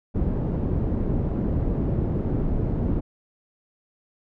pink low-pass noise, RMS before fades -24 dBFS, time 0.14-3.01 s, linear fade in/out 20 ms, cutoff 340 Hz, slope 12 dB/octave, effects none

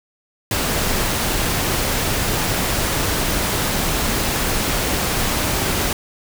pink noise, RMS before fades -20 dBFS, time 0.51-5.93 s, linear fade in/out 2 ms, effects none

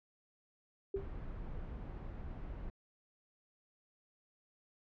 sine tone with exponential decay, 392 Hz, G4, in tune, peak -31 dBFS, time 0.94-1.11 s, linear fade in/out 5 ms, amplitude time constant 35 ms
brown noise, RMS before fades -44 dBFS, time 0.96-2.7 s, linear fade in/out 2 ms
effects low-pass 2000 Hz 12 dB/octave

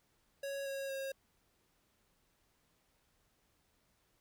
square tone with pitch steps, 554.4 / 547.4 / 540.5 Hz, C#5 / C#5 / C#5, 0 / -22 / -44 cents, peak -39 dBFS, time 0.43-1.12 s, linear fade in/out 5 ms, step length 230 ms, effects pink hiss -75 dBFS RMS until 4.2 s

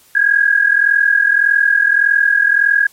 sine tone pair together, 1619.5 / 1661.2 Hz, G#6 / G#6, -44 / 0 cents, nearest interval unison, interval 44 cents, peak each -12 dBFS, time 0.15-2.87 s, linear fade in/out 5 ms, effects white hiss -49 dBFS RMS until 2.92 s + MP3 64 kbps

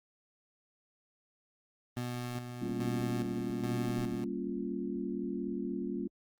25% pulse tone with tremolo, 122.5 Hz, B2, 14 cents flat, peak -30 dBFS, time 1.97-4.24 s, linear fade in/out 0 ms, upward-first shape square, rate 1.2 Hz, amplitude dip 55%
sine chord, G half-diminished seventh, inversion none, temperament equal, 196 / 233.1 / 277.2 / 349.2 Hz, G3 / Bb3 / Db4 / F4, 0 / 0 / 0 / 0 cents, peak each -39 dBFS, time 2.61-6.08 s, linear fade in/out 10 ms
effects Opus 24 kbps

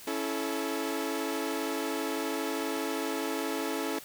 sawtooth chord, A major, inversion first, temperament equal with one note detuned, 277.2 / 329.6 / 434.7 Hz, C#4 / E4 / A4, 0 / 0 / -21 cents, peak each -31 dBFS, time 0.07-3.99 s, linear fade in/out 5 ms, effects white hiss -48 dBFS RMS until 4.04 s

